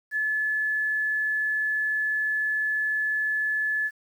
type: tone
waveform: sine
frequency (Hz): 1723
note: A6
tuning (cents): -37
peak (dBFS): -23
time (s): 0.11-3.91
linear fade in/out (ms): 50
effects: 9-bit